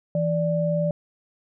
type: tone pair together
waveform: sine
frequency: 164.81 / 587.3 Hz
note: E3 / D5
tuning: 0 / 0 cents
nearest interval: octave + minor seventh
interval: 2200 cents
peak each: -23 dBFS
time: 0.15-0.91 s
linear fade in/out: 2 ms
effects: none